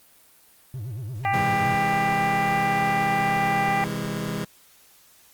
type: tone with vibrato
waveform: triangle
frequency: 115.9 Hz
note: A#2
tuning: 10 cents flat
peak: -28 dBFS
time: 0.74-1.75 s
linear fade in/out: 0 ms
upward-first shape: sine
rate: 8.7 Hz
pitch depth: 260 cents each way
type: harmonic tone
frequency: 395.8 Hz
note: G4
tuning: 17 cents sharp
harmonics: 2 / 3 / 4 / 5 / 6 / 7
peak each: -22 / -32 / -36 / -28 / -34 / -40 dBFS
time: 1.25-3.84 s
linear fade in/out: 0 ms
type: chord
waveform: sawtooth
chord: C augmented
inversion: none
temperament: just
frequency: 130.81 / 163.52 / 204.4 Hz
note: C3 / E3 / G#3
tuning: 0 / -14 / -27 cents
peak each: -29 / -27 / -26 dBFS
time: 1.33-4.45 s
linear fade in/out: 10 ms
effects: white hiss -55 dBFS RMS until 5.33 s + Opus 32 kbps